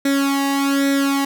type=tone with flanger; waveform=sawtooth; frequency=277.2 Hz; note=C#4; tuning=in tune; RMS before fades=-18 dBFS; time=0.05-1.25 s; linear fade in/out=5 ms; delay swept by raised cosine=0.52 to 1.06 ms; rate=1.2 Hz; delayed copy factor=+0.85; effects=none